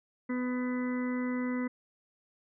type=harmonic tone; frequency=249.9 Hz; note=B3; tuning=21 cents sharp; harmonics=1 / 2 / 4 / 5 / 6 / 7 / 8; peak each=-30 / -40 / -45 / -48 / -49 / -53 / -43 dBFS; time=0.29-1.68 s; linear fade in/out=10 ms; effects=none